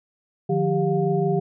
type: tone cluster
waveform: sine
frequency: 151.7 / 177.5 / 395.2 / 710 Hz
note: D#3 / F3 / G4 / F5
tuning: -44 / +28 / +14 / +28 cents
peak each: -24 / -25 / -22 / -28 dBFS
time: 0.49-1.4 s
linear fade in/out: 10 ms
effects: none